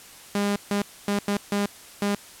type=tone bursts at uneven times; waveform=sawtooth; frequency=202.8 Hz; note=G#3; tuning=41 cents flat; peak=-18 dBFS; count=6; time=0.35-0.56 / 0.71-0.82 / 1.08-1.19 / 1.28-1.37 / 1.52-1.66 / 2.02-2.15 s; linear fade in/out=2 ms; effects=white hiss -46 dBFS RMS until 2.4 s + low-pass 12000 Hz 12 dB/octave